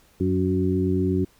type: harmonic tone with a mistuned harmonic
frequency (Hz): 92.5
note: F#2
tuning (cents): 0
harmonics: 1 / 2 / 3 / 4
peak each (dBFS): -25 / -25 / -25 / -25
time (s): 0.2-1.25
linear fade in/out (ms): 10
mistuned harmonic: 3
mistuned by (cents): +26
effects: pink hiss -58 dBFS RMS until 1.39 s